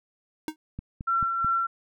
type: tone with exponential decay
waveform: square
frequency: 311.1 Hz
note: D#4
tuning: in tune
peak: -25 dBFS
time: 0.48-0.56 s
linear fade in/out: 1 ms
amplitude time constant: 16 ms
type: click train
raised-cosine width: 5 ms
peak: -22 dBFS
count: 4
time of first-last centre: 0.79-1.446 s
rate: 4.57 Hz
type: tone with tremolo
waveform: sine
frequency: 1356 Hz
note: E6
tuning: 49 cents sharp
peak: -21 dBFS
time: 1.07-1.67 s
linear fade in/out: 10 ms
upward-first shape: sine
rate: 2.8 Hz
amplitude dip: 40%
effects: none